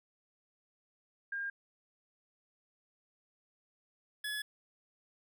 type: tone pair in turn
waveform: sine / 25% pulse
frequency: 1609 / 1700.5 Hz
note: G6 / G#6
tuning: +45 / +40 cents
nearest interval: minor second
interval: 95 cents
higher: second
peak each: -35 / -32 dBFS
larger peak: second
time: 1.32-1.5 / 4.24-4.42 s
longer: neither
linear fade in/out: 5 ms
effects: none